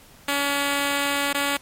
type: tone with dropouts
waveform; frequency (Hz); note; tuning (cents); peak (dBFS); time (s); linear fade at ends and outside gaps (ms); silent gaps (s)
5% pulse; 283; C#4; +36; -10; 0.28-1.57; 5; 1.33-1.345
effects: pink hiss -50 dBFS RMS until 1.61 s + MP3 64 kbps